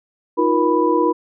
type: tone cluster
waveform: sine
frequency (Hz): 315.2 / 352.6 / 476.4 / 989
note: D#4 / F4 / A#4 / B5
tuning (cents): +23 / +17 / +38 / +2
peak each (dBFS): -19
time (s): 0.37-1.13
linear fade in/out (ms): 20
effects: none